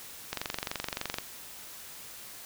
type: click train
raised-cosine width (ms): 0.2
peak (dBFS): -14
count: 21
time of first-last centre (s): 0.33-1.185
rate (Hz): 23.4
effects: white hiss -46 dBFS RMS until 2.45 s